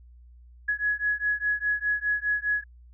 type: beating tone pair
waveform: sine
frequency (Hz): 1679 / 1683.9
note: G#6 / G#6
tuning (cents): +18 / +23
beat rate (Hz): 4.9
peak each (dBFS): -27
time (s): 0.68-2.64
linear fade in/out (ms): 10
effects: added 60 Hz sine -48 dBFS peak until 2.93 s